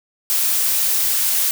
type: noise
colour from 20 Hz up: blue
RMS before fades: -18 dBFS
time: 0.3-1.51 s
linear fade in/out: 0 ms
effects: none